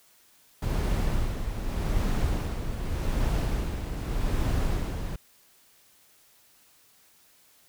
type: noise with tremolo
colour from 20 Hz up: brown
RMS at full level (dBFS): -25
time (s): 0.62-5.16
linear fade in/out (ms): 5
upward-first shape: sine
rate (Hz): 0.84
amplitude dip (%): 55
effects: white hiss -60 dBFS RMS until 7.68 s